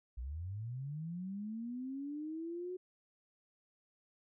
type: linear sweep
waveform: sine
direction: up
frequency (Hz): 55.9 to 370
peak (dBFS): -39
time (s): 0.17-2.77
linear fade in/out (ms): 10
effects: none